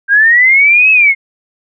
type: linear two-way sweep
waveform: sine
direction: up then down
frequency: 1582 to 2600 to 2115 Hz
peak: -4 dBFS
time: 0.08-1.15 s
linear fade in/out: 50 ms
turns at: 0.91 s
effects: none